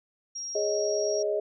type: tone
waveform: sine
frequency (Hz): 5620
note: F8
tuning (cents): +10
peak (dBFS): -33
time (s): 0.35-1.23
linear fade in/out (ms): 10
type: chord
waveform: sine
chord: Ab suspended fourth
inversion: none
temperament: just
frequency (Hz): 415.3 / 553.7 / 623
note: Ab4 / Db5 / Eb5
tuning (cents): 0 / -2 / +2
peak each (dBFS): -28 / -34 / -28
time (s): 0.55-1.4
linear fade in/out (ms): 5
effects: none